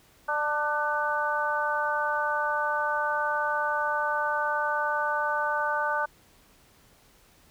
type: harmonic tone with a mistuned harmonic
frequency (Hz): 296.7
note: D4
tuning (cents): +18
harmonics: 2 / 3 / 4 / 5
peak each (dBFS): -32 / -29 / -31 / -29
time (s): 0.28-6.06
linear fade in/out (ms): 10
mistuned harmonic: 5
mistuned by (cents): +19
effects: pink hiss -59 dBFS RMS until 7.5 s